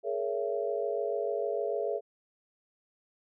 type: chord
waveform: sine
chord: A# half-diminished seventh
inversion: third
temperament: just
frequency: 419.5 / 466.2 / 559.4 / 671.3 Hz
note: G#4 / A#4 / C#5 / E5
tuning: +17 / 0 / +16 / +31 cents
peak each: -33 / -35 / -35 / -35 dBFS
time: 0.03-2.01 s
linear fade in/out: 50 ms
effects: none